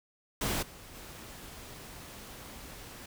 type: noise with level steps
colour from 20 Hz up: pink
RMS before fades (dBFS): -32 / -50 / -47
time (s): 0.41-3.06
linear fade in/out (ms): 5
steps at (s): 0.62 / 0.94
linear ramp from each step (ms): 10
effects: none